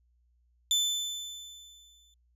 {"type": "tone with exponential decay", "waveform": "30% pulse", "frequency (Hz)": 3520, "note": "A7", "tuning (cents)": 0, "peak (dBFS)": -20, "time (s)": [0.71, 2.14], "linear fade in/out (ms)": 1, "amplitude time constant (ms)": 310, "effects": ["added 60 Hz sine -65 dBFS peak until 2.35 s", "resampled to 32000 Hz"]}